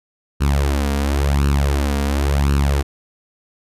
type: tone with flanger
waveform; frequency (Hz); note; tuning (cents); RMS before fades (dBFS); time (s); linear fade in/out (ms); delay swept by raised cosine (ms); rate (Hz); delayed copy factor
sawtooth; 70.4; C#2; +27; -17; 0.4-2.83; 20; 0.71 to 4.31; 0.94; +0.75
effects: resampled to 32000 Hz